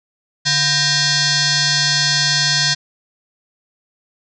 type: tone with frequency modulation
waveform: sine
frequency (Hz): 146.83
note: D3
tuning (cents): 0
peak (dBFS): -13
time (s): 0.45-2.75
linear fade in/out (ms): 20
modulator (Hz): 859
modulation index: 6.7
effects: none